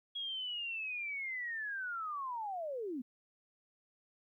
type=linear sweep; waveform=sine; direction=down; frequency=3322 to 230.8 Hz; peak=-37 dBFS; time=0.15-3.02 s; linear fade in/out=10 ms; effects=13-bit